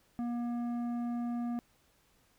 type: tone with tanh clipping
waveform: sine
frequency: 238.7 Hz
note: A#3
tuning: 41 cents sharp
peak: -34 dBFS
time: 0.19-1.59 s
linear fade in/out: 0 ms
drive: 10 dB
effects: pink hiss -69 dBFS RMS until 2.38 s